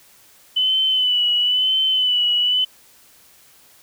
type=tone with vibrato; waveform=sine; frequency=3000 Hz; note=F#7; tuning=23 cents sharp; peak=-15 dBFS; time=0.56-2.65 s; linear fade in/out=10 ms; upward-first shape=sine; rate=1 Hz; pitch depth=43 cents each way; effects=white hiss -51 dBFS RMS until 3.82 s